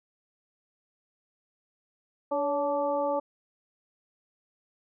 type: harmonic tone with a mistuned harmonic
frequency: 290.7 Hz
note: D4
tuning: 18 cents flat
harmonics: 1 / 2 / 3 / 4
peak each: -35 / -27 / -31 / -36 dBFS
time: 2.31-3.2 s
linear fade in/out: 10 ms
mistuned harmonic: 2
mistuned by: -46 cents
effects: none